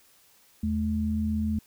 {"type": "tone pair together", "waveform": "sine", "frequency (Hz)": [80.87, 215.9], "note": ["E2", "A3"], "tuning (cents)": [-33, -33], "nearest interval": "octave + perfect fourth", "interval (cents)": 1700, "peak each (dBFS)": [-29, -26], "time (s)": [0.63, 1.59], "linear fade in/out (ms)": 5, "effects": ["white hiss -60 dBFS RMS until 1.66 s"]}